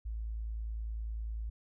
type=tone; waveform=sine; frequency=55 Hz; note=A1; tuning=in tune; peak=-35 dBFS; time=0.05-1.5 s; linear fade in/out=10 ms; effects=none